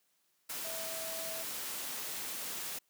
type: tone in noise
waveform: sine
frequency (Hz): 652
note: E5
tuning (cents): -19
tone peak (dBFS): -44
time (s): 0.64-1.43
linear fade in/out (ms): 10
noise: white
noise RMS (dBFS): -40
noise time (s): 0.49-2.79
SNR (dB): -7
effects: white hiss -75 dBFS RMS until 2.89 s + high-pass 150 Hz 12 dB/octave